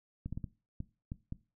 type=clicks; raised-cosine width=5 ms; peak=-26 dBFS; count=7; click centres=0.26 / 0.326 / 0.375 / 0.442 / 0.804 / 1.119 / 1.324 s; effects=noise-tail reverb RT60 0.3 s tail -18 dB re dry